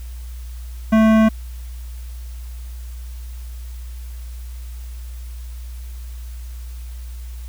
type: tone with hard clipping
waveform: sine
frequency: 220 Hz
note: A3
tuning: in tune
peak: -12 dBFS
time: 0.92-1.29 s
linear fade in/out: 10 ms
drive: 16 dB
effects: added 60 Hz sine -29 dBFS peak until 7.48 s + white hiss -48 dBFS RMS until 7.48 s